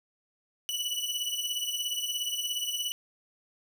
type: beating tone pair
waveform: sawtooth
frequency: 2948 / 2965 Hz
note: F#7 / F#7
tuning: -7 / +3 cents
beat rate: 17 Hz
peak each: -30 dBFS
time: 0.69-2.92 s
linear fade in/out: 0 ms
effects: none